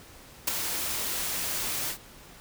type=noise with ADSR envelope; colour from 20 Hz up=white; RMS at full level=-23 dBFS; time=0.47-1.98 s; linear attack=10 ms; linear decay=14 ms; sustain=-8 dB; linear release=94 ms; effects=pink hiss -50 dBFS RMS until 2.4 s